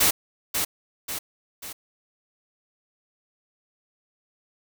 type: noise with echo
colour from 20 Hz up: white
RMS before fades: -19 dBFS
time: 0-0.11 s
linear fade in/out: 10 ms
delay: 540 ms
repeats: 3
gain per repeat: -6 dB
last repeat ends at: 1.73 s
effects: none